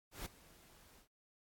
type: noise with ADSR envelope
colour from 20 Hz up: pink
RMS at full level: -44 dBFS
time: 0.11-1.08 s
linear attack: 150 ms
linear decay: 6 ms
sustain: -19 dB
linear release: 96 ms
effects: AAC 64 kbps